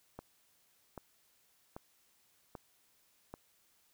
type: click train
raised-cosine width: 1 ms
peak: -30 dBFS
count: 5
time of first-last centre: 0.19-3.34 s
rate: 1.27 Hz
effects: white hiss -71 dBFS RMS until 3.93 s